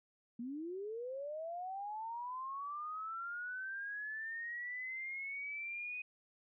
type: linear sweep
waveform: sine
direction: up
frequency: 227.3 to 2500 Hz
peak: -40 dBFS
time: 0.39-6.02 s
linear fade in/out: 5 ms
effects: none

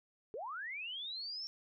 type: linear sweep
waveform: sine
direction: up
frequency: 393.2 to 5500 Hz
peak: -40 dBFS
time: 0.34-1.47 s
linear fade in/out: 0 ms
effects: none

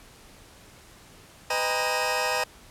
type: tone cluster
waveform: 25% pulse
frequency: 502 / 621 / 805 / 938 / 2550 Hz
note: B4 / D#5 / G5 / A#5 / D#7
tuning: +28 / -3 / +46 / +11 / +42 cents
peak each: -27 dBFS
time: 1.5-2.44 s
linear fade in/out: 5 ms
effects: pink hiss -51 dBFS RMS until 2.7 s + low-pass 12000 Hz 12 dB/octave

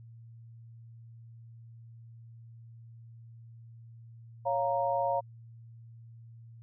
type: chord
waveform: sine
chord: Bb minor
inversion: first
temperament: equal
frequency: 554.4 / 698.5 / 932.3 Hz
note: Db5 / F5 / Bb5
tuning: 0 / 0 / 0 cents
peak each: -31 dBFS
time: 4.45-5.21 s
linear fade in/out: 20 ms
effects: added 115 Hz sine -48 dBFS peak until 6.62 s

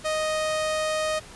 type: tone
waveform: sawtooth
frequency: 622.3 Hz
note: D#5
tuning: in tune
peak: -20 dBFS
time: 0.04-1.2 s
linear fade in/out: 20 ms
effects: pink hiss -45 dBFS RMS until 1.35 s + resampled to 24000 Hz

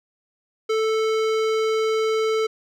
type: tone with hard clipping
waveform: sine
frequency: 440 Hz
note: A4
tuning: in tune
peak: -21 dBFS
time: 0.69-2.47 s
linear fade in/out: 10 ms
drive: 18 dB
effects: none

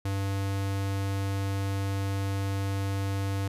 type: tone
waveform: square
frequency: 98.1 Hz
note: G2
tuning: 2 cents sharp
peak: -28 dBFS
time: 0.05-3.48 s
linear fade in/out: 5 ms
effects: resampled to 32000 Hz

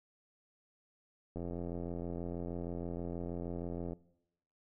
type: click train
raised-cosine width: 2 ms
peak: -28 dBFS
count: 223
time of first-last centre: 1.36-3.932 s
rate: 86.3 Hz
effects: noise-tail reverb RT60 0.8 s tail -20 dB re dry

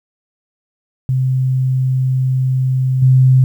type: tone with level steps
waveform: sine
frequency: 130 Hz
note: C3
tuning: 11 cents flat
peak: -12 / -6 dBFS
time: 1.09-3.44 s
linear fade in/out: 0 ms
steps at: 3.02 s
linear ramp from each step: 5 ms
effects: 8-bit

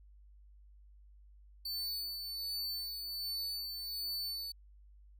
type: tone with tremolo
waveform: 45% pulse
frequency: 4501 Hz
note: C#8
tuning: 26 cents sharp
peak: -35 dBFS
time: 1.65-4.52 s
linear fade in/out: 5 ms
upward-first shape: sine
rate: 1.3 Hz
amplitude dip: 40%
effects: added 50 Hz sine -56 dBFS peak until 5.19 s

